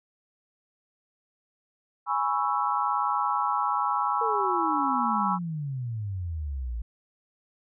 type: chord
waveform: sine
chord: C# minor seventh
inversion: second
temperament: equal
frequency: 830.6 / 987.8 / 1108.7 / 1318.5 Hz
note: G#5 / B5 / C#6 / E6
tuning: 0 / 0 / 0 / 0 cents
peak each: -29 dBFS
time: 2.06-5.39 s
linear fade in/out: 50 ms
type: exponential sweep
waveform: sine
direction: down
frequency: 466.2 to 55 Hz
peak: -29 dBFS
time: 4.21-6.82 s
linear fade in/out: 5 ms
effects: none